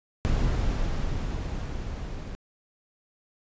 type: noise with level ramp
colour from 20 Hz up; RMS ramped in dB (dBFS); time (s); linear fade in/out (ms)
brown; -24 to -35; 0.25-2.35; 0
effects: resampled to 16000 Hz